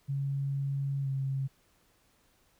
sine tone with pitch glide, 138.59 to 135.27 Hz, C#3 to C#3, 0 to -42 cents, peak -29 dBFS, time 0.08-1.48 s, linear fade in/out 20 ms, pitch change -42 cents, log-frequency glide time 1.02-1.08 s, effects pink hiss -68 dBFS RMS until 2.59 s

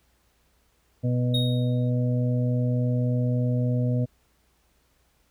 harmonic tone, 123.47 Hz, B2, in tune, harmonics 1 / 2 / 4 / 5, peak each -22 / -28 / -34 / -36 dBFS, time 1.03-4.06 s, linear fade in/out 20 ms
triangle tone with exponential decay, 3745 Hz, A#7, 7 cents sharp, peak -22 dBFS, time 1.34-1.9 s, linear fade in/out 5 ms, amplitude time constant 120 ms
effects added 60 Hz sine -67 dBFS peak until 5.3 s + pink hiss -67 dBFS RMS until 5.3 s

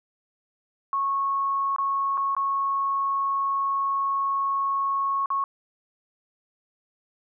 sine tone with dropouts, 1100 Hz, C#6, 14 cents flat, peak -22 dBFS, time 0.93-5.44 s, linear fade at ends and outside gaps 1 ms, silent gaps 1.762-1.784 / 2.173-2.177 / 2.35-2.366 / 5.259-5.303 s, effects none

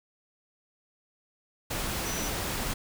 sine tone in noise, 5920 Hz, F#8, in tune, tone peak -37 dBFS, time 2.05-2.29 s, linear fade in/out 10 ms, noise pink, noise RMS -32 dBFS, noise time 1.7-2.74 s, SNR -8 dB, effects none

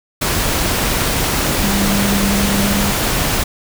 sine tone in noise, 199.7 Hz, G3, 32 cents sharp, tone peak -16 dBFS, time 1.63-2.91 s, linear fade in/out 10 ms, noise pink, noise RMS -17 dBFS, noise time 0.21-3.44 s, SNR -2 dB, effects none

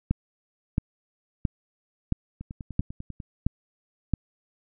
two click trains, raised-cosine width 5 ms, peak -24 / -10 dBFS, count 9 / 7, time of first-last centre 2.41-3.202 / 0.11-4.137 s, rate 10.1 / 1.49 Hz, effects none

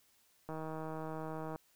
click train, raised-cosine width 1 ms, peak -29 dBFS, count 170, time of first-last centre 0.49-1.56 s, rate 158 Hz, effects white hiss -70 dBFS RMS until 1.75 s

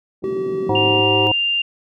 white band-pass noise, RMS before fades -31 dBFS, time 0.22-1.01 s, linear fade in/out 10 ms, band 150 to 340 Hz, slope 24 dB/octave
triangle tone with pitch glide, 382.6 to 387.7 Hz, G4 to G4, -42 to -19 cents, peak -18 dBFS, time 0.24-1.27 s, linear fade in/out 0 ms, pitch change +23 cents, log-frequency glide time 0.67-1.04 s
harmonic tone, 105.6 Hz, G#2, 29 cents sharp, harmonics 1 / 3 / 5 / 7 / 9, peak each -23 / -23 / -23 / -23 / -23 dBFS, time 0.69-1.32 s, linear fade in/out 5 ms
sine tone, 2794 Hz, F7, in tune, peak -16 dBFS, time 0.75-1.62 s, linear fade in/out 5 ms
effects none

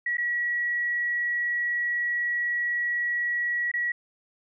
sine tone with dropouts, 1924 Hz, B6, 46 cents flat, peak -24 dBFS, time 0.06-3.92 s, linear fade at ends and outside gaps 5 ms, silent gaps 0.171-0.181 / 3.716-3.738 s, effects none

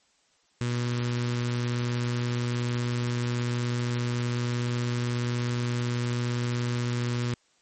sawtooth tone with notch filter, 121.1 Hz, B2, 34 cents flat, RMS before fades -28 dBFS, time 0.61-7.34 s, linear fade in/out 0 ms, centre 710 Hz, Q 1.1, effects white hiss -66 dBFS RMS until 7.61 s + MP3 32 kbps

